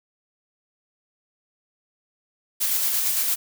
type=noise with tremolo; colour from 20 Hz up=blue; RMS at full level=-22 dBFS; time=2.6-3.36 s; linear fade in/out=20 ms; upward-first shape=square; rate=8.8 Hz; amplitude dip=25%; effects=none